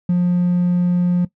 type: tone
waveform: triangle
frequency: 177.2 Hz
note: F3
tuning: 25 cents sharp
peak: -10 dBFS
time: 0.09-1.25 s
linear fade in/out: 5 ms
effects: noise-tail reverb RT60 0.1 s tail -19 dB re dry + tanh soft clip ceiling -9 dBFS